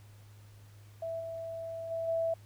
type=tone with level steps; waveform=sine; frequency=659.3 Hz; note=E5; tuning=in tune; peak=-34 / -37 / -32 / -28 dBFS; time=1.02-2.34 s; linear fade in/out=5 ms; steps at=1.19 / 1.9 / 2.07 s; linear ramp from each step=20 ms; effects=added 103 Hz sine -52 dBFS peak until 2.45 s + pink hiss -63 dBFS RMS until 2.45 s